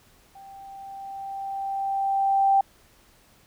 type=tone with level ramp; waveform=sine; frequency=784 Hz; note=G5; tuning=in tune; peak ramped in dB=-43 to -15 dBFS; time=0.35-2.61 s; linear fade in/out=5 ms; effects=pink hiss -58 dBFS RMS until 3.46 s